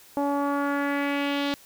sawtooth tone with low-pass filter sweep, 283.6 Hz, C#4, 40 cents sharp, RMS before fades -26 dBFS, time 0.17-1.54 s, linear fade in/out 0 ms, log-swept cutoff 800 to 3900 Hz, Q 2.5, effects white hiss -52 dBFS RMS until 1.65 s

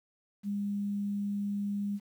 sine tone with quantisation, 202.6 Hz, G#3, 43 cents flat, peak -30 dBFS, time 0.43-2 s, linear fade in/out 50 ms, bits 10, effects none

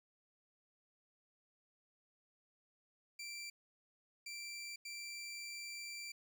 20% pulse tone bursts at uneven times, 2349 Hz, D7, in tune, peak -40 dBFS, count 3, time 3.19-3.5 / 4.26-4.76 / 4.85-6.12 s, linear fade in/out 5 ms, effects none

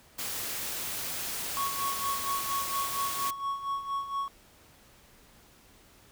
white noise, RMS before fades -35 dBFS, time 0.18-3.31 s, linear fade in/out 10 ms
triangle tone with tremolo, 1108.7 Hz, C#6, in tune, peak -26 dBFS, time 1.57-4.28 s, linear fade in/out 0 ms, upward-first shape sine, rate 4.3 Hz, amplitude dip 70%
effects pink hiss -58 dBFS RMS until 6.11 s

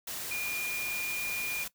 sine tone in noise, 2419 Hz, D#7, 49 cents flat, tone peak -32 dBFS, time 0.31-1.64 s, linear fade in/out 5 ms, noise white, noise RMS -38 dBFS, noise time 0.07-1.68 s, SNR +3 dB, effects noise-tail reverb RT60 0.1 s tail -18 dB re dry

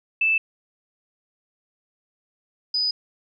sine tone pair in turn, 2637 / 4978 Hz, E7 / D#8, 0 / 0 cents, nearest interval major seventh, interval 1100 cents, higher second, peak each -17 / -20 dBFS, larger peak first, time 0.21-0.38 / 2.74-2.91 s, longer neither, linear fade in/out 5 ms, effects none

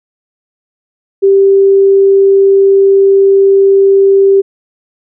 sine tone, 392 Hz, G4, in tune, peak -3 dBFS, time 1.22-4.42 s, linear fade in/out 20 ms, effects none

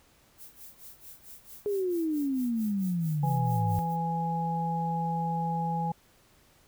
violet noise with tremolo, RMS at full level -46 dBFS, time 0.37-3.97 s, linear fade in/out 50 ms, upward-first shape sine, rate 4.5 Hz, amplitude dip 85%
sine exponential sweep, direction down, 419.5 to 98.9 Hz, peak -26 dBFS, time 1.66-3.79 s, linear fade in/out 0 ms
harmonic tone, 166.2 Hz, E3, 15 cents sharp, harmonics 1 / 3 / 5, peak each -30 / -41 / -30 dBFS, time 3.23-5.92 s, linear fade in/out 5 ms
effects pink hiss -62 dBFS RMS until 6.67 s

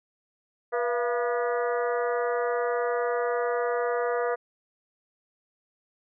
harmonic tone with a mistuned harmonic, 242.3 Hz, B3, 33 cents flat, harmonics 2 / 3 / 4 / 5 / 6 / 7 / 8, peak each -26 / -31 / -37 / -34 / -38 / -40 / -41 dBFS, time 0.72-4.36 s, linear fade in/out 20 ms, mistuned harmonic 3, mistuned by -95 cents, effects none

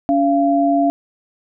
sine tone pair together, 283.7 / 686 Hz, C#4 / F5, +40 / -31 cents, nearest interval octave + minor third, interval 1529 cents, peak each -15 dBFS, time 0.09-0.9 s, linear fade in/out 0 ms, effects none

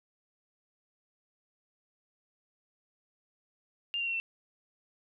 sine tone with pitch steps, 2801 / 2764 / 2728 / 2692 Hz, F7 / F7 / F7 / E7, +4 / -19 / -41 / +36 cents, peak -30 dBFS, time 3.94-4.2 s, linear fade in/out 0 ms, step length 65 ms, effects none

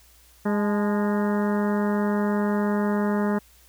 harmonic tone with a mistuned harmonic, 205.9 Hz, G#3, 15 cents flat, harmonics 1 / 2 / 3 / 4 / 5 / 6 / 7 / 8 / 9, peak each -22 / -28 / -32 / -34 / -36 / -38 / -39 / -40 / -41 dBFS, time 0.45-3.39 s, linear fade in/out 10 ms, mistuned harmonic 4, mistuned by +66 cents, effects added 60 Hz sine -56 dBFS peak until 3.68 s + white hiss -56 dBFS RMS until 3.68 s

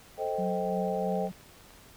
sine chord, A half-diminished seventh, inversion none, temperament equal with one note detuned, 440 / 523.3 / 624.8 / 784 Hz, A4 / C5 / Eb5 / G5, 0 / 0 / +7 / 0 cents, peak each -34 dBFS, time 0.17-1.3 s, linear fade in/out 50 ms
sine tone with tremolo, 185 Hz, F#3, in tune, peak -30 dBFS, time 0.38-1.32 s, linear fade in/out 10 ms, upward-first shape triangle, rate 3 Hz, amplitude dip 50%
clicks, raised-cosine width 0.3 ms, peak -39 dBFS, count 11, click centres 0.883 / 1.122 / 1.156 / 1.271 / 1.328 / 1.41 / 1.493 / 1.608 / 1.706 / 1.737 / 1.777 s
effects pink hiss -54 dBFS RMS until 1.96 s

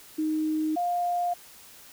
sine tone pair in turn, 311.1 / 704.7 Hz, D#4 / F5, 0 / +15 cents, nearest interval octave + major second, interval 1415 cents, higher second, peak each -24 dBFS, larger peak neither, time 0.18-0.76 / 0.76-1.34 s, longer neither, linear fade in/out 10 ms, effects white hiss -50 dBFS RMS until 1.92 s

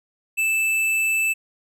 triangle tone with hard clipping, 2637 Hz, E7, in tune, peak -20 dBFS, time 0.37-1.34 s, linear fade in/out 20 ms, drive 15 dB, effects none

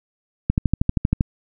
click train, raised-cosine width 5 ms, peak -4 dBFS, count 10, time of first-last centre 0.5-1.209 s, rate 12.7 Hz, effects none

